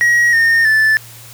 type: tone with pitch steps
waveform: triangle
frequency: 1901 / 1831 / 1753 Hz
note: A#6 / A#6 / A6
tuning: +33 / -32 / -7 cents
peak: -7 dBFS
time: 0.01-0.97 s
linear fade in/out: 0 ms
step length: 320 ms
effects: added 116 Hz sine -39 dBFS peak until 1.33 s + white hiss -38 dBFS RMS until 1.33 s